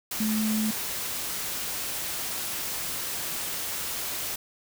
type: tone in noise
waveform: sine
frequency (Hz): 216.5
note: A3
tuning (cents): -28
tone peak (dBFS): -24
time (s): 0.2-0.71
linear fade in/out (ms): 5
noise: white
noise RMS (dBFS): -32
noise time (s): 0.11-4.36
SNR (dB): +5
effects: none